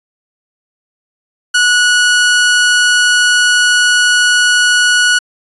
sawtooth tone, 1466 Hz, F#6, 16 cents flat, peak -4 dBFS, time 1.54-5.19 s, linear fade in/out 10 ms, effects resampled to 24000 Hz

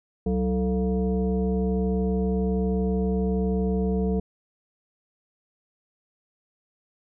sine tone with frequency modulation, 188.1 Hz, F#3, 29 cents sharp, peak -21 dBFS, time 0.26-4.2 s, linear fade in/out 5 ms, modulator 255 Hz, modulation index 1.1, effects none

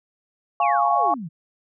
sine chord, Db major, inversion first, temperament equal, 698.5 / 830.6 / 1108.7 Hz, F5 / Ab5 / Db6, 0 / 0 / 0 cents, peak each -21 dBFS, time 0.6-1.14 s, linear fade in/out 2 ms
sine exponential sweep, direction down, 2906 to 146.83 Hz, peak -29 dBFS, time 0.61-1.29 s, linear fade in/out 20 ms
effects none

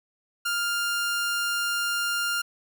sawtooth tone, 1400 Hz, F6, 4 cents sharp, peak -21 dBFS, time 0.45-2.42 s, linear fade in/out 10 ms, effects none

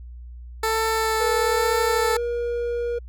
15% pulse tone with vibrato, 442.1 Hz, A4, 8 cents sharp, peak -14 dBFS, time 0.63-2.17 s, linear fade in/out 5 ms, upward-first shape sine, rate 1.1 Hz, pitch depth 12 cents each way
triangle tone with pitch glide, 479.8 to 476.2 Hz, A#4 to A#4, +50 to +37 cents, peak -21 dBFS, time 1.2-2.99 s, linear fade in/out 10 ms, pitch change -13 cents, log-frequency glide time 1.57-1.88 s
effects added 60 Hz sine -36 dBFS peak until 3.08 s

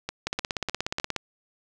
two click trains, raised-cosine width 0.2 ms, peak -10 / -13 dBFS, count 16 / 4, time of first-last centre 0.27-1.163 / 0.09-0.999 s, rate 16.8 / 3.3 Hz, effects none

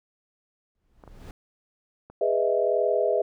brown noise with exponential growth, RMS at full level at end -36 dBFS, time 0.75-1.31 s, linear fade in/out 1 ms, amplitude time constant 120 ms
clicks, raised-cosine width 1 ms, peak -31 dBFS, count 3, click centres 1.038 / 1.077 / 2.1 s
sine chord, E major seventh, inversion first, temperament just, 412 / 494.4 / 618.1 / 659.3 Hz, G#4 / B4 / D#5 / E5, -14 / +2 / -12 / 0 cents, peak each -26 dBFS, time 2.21-3.22 s, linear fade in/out 5 ms
effects none

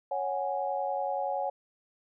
sine chord, C# suspended fourth, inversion none, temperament equal, 554.4 / 740 / 830.6 Hz, C#5 / F#5 / G#5, 0 / 0 / 0 cents, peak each -33 dBFS, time 0.11-1.5 s, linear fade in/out 5 ms, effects none

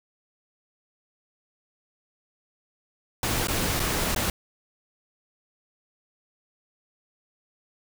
pink noise with dropouts, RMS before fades -26 dBFS, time 3.23-4.3 s, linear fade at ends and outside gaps 2 ms, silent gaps 3.472-3.483 / 3.796-3.8 / 4.148-4.161 s, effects none

